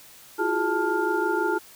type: tone cluster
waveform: sine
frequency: 337.2 / 363.2 / 416.7 / 881 / 1406 Hz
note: E4 / F#4 / G#4 / A5 / F6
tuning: +39 / -32 / +6 / +2 / +11 cents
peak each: -28 dBFS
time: 0.38-1.59 s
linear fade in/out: 20 ms
effects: white hiss -49 dBFS RMS until 1.75 s